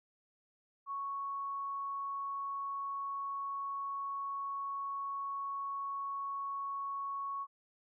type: tone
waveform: sine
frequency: 1108.7 Hz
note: C#6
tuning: in tune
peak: -36 dBFS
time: 0.86-7.47 s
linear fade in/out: 50 ms
effects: none